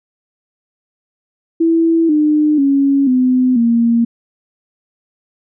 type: tone with pitch steps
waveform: sine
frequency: 329.6 / 302.2 / 277.2 / 254.2 / 233.1 Hz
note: E4 / D4 / C#4 / C4 / A#3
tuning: 0 / +50 / 0 / -50 / 0 cents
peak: -9 dBFS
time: 1.6-4.05 s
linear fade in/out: 10 ms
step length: 490 ms
effects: none